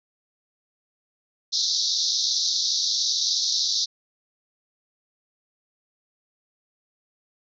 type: band-pass noise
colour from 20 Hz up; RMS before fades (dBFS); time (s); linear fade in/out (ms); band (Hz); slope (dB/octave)
pink; -24; 1.52-3.86; 20; 3700 to 6100; 96
effects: none